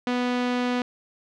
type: tone with low-pass filter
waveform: sawtooth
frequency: 246.9 Hz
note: B3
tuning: in tune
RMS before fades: -25 dBFS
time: 0.07-0.82 s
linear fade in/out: 2 ms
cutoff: 3700 Hz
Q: 0.97
effects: none

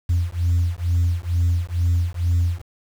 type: beating tone pair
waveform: sine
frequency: 85.4 / 87.6 Hz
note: F2 / F2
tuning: -38 / +6 cents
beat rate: 2.2 Hz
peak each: -19 dBFS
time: 0.09-2.62 s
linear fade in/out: 10 ms
effects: tanh soft clip ceiling -13 dBFS + 7-bit

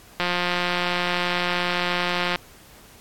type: click train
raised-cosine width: 0.3 ms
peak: -7 dBFS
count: 383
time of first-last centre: 0.2-2.358 s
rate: 177 Hz
effects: pink hiss -49 dBFS RMS until 3 s + AAC 64 kbps

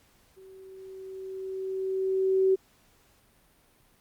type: tone with level ramp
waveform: sine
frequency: 380.8 Hz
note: F#4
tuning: 50 cents sharp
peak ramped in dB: -48 to -18 dBFS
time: 0.36-2.56 s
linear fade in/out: 20 ms
effects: pink hiss -63 dBFS RMS until 4 s + Opus 48 kbps

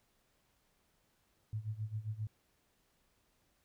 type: tone with tremolo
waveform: sine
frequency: 108.1 Hz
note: A2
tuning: 30 cents flat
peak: -34 dBFS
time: 1.53-2.27 s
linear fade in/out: 0 ms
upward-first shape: sine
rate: 7.5 Hz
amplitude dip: 85%
effects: pink hiss -75 dBFS RMS until 3.64 s

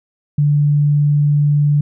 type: tone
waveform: sine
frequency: 146.4 Hz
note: D3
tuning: 5 cents flat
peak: -10 dBFS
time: 0.38-1.81 s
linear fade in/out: 5 ms
effects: none

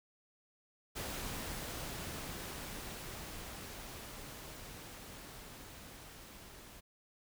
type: noise with level ramp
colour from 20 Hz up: pink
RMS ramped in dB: -41 to -54 dBFS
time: 0.95-6.81 s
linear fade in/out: 20 ms
effects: none

